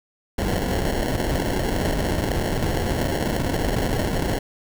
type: noise with sample-and-hold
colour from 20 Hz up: pink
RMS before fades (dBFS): -23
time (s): 0.38-4.39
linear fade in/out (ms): 5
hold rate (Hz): 1225
effects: none